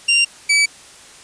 sawtooth tone pair in turn, 2777 / 2295 Hz, F7 / D7, -10 / -40 cents, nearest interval minor third, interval 330 cents, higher first, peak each -8 dBFS, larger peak neither, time 0.08-0.25 / 0.49-0.66 s, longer neither, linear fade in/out 10 ms, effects white hiss -42 dBFS RMS until 1.23 s + resampled to 22050 Hz

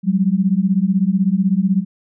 sine beating tone pair, 183.1 / 199.1 Hz, F#3 / G3, -18 / +27 cents, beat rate 16 Hz, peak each -16 dBFS, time 0.03-1.85 s, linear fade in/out 50 ms, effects none

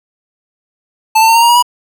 square tone with pitch steps, 880 / 894.9 / 910 / 925.4 / 941 / 956.9 / 973 Hz, A5 / A5 / A#5 / A#5 / A#5 / A#5 / B5, 0 / +29 / -42 / -13 / +16 / +45 / -26 cents, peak -6 dBFS, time 1.15-1.626 s, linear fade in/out 10 ms, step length 68 ms, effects none

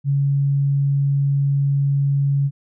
sine tone, 140 Hz, C#3, 18 cents sharp, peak -15 dBFS, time 0.04-2.51 s, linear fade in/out 50 ms, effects none

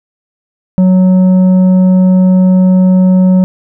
sine tone with tanh clipping, 185 Hz, F#3, in tune, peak -5 dBFS, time 0.78-3.44 s, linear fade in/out 0 ms, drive 7 dB, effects none

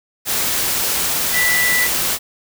sine tone in noise, 1975.5 Hz, B6, in tune, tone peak -15 dBFS, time 1.32-1.89 s, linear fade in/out 50 ms, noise white, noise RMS -19 dBFS, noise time 0.25-2.19 s, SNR +1 dB, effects none

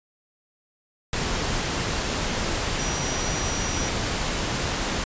sine tone in noise, 5810 Hz, F#8, 32 cents flat, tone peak -32 dBFS, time 2.79-3.89 s, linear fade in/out 2 ms, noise pink, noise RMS -26 dBFS, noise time 1.13-5.04 s, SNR -9 dB, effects resampled to 16000 Hz

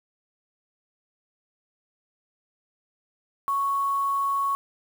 sine tone with quantisation, 1108.7 Hz, C#6, in tune, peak -22 dBFS, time 3.48-4.55 s, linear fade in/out 0 ms, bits 7, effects none

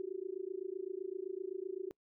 sine tone with amplitude modulation, 375.6 Hz, F#4, 26 cents sharp, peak -34 dBFS, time 0-1.91 s, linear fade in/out 0 ms, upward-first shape sine, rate 27.8 Hz, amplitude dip 100%, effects noise-tail reverb RT60 0.1 s tail -25 dB re dry

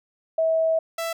sine / sawtooth tone pair in turn, 647 / 662.9 Hz, E5 / E5, -32 / +10 cents, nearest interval unison, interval 42 cents, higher second, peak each -18 / -22 dBFS, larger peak first, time 0.38-0.79 / 0.98-1.13 s, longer first, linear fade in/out 5 ms, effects none

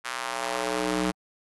square tone with high-pass filter sweep, 61.74 Hz, B1, in tune, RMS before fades -29 dBFS, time 0.04-1.12 s, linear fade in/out 20 ms, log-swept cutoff 1400 to 220 Hz, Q 1.4, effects AAC 32 kbps

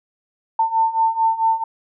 sine beating tone pair, 895 / 899.5 Hz, A5 / A5, +29 / +38 cents, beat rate 4.5 Hz, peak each -20 / -17 dBFS, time 0.59-1.64 s, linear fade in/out 5 ms, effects none

